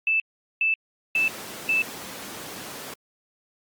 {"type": "tone bursts", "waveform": "sine", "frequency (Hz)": 2637, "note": "E7", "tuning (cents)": 0, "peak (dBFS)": -19, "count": 4, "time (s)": [0.07, 1.82], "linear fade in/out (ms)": 2, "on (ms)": 130, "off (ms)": 410}
{"type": "noise", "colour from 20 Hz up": "pink", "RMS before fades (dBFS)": -36, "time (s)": [1.15, 2.94], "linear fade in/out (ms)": 5}
{"effects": ["high-pass 200 Hz 12 dB/octave", "Opus 32 kbps"]}